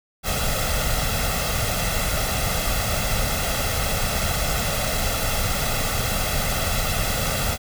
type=noise with comb filter; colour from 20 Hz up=pink; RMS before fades=-23 dBFS; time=0.23-7.58 s; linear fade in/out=50 ms; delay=1.5 ms; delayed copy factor=+0.7; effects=none